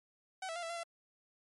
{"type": "tone with pitch steps", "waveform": "sawtooth", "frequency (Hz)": [756, 657, 696, 662, 684, 675], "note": ["F#5", "E5", "F5", "E5", "F5", "E5"], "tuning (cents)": [37, -6, -6, 7, -36, 41], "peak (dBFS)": -35, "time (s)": [0.42, 0.834], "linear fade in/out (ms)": 5, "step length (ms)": 69, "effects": ["MP3 48 kbps"]}